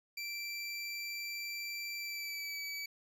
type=tone with pitch glide; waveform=25% pulse; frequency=2344 to 2290 Hz; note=D7 to D7; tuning=-4 to -44 cents; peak=-35 dBFS; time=0.17-2.86 s; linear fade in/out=5 ms; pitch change=-40 cents; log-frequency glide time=1.97-2.61 s; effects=none